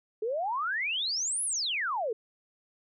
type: exponential two-way sweep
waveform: sine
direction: up then down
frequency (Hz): 415.3 to 11100 to 415.3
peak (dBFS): -28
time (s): 0.22-2.13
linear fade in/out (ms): 5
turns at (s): 1.44
effects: none